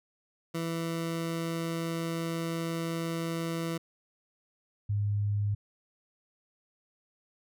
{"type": "tone pair in turn", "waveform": ["20% pulse", "sine"], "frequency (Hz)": [165.7, 102.8], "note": ["E3", "G#2"], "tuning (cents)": [9, -17], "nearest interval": "minor sixth", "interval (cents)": 826, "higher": "first", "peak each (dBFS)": [-26, -26], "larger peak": "neither", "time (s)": [[0.54, 3.78], [4.89, 5.55]], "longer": "first", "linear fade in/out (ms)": 10, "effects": []}